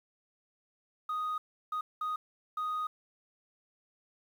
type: tone bursts at uneven times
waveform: sine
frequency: 1244.5 Hz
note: D#6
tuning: in tune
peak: -29 dBFS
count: 4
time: 1.09-1.38 / 1.72-1.81 / 2.01-2.16 / 2.57-2.87 s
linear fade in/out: 5 ms
effects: tanh soft clip ceiling -30 dBFS + 10-bit